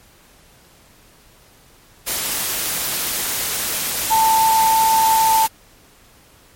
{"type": "tone in noise", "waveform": "sine", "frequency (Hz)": 889, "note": "A5", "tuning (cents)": 18, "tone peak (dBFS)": -12, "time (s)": [4.1, 5.47], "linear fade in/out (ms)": 20, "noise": "white", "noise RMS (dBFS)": -22, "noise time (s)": [2.06, 5.48], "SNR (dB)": 7, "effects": ["pink hiss -50 dBFS RMS until 6.55 s", "MP3 64 kbps"]}